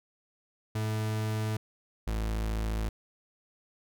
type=tone pair in turn; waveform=40% pulse; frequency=108.5 / 54.25 Hz; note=A2 / A1; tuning=-24 / -24 cents; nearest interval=octave; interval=1200 cents; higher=first; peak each=-28 dBFS; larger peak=neither; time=0.75-1.57 / 2.07-2.89 s; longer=neither; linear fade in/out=5 ms; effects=none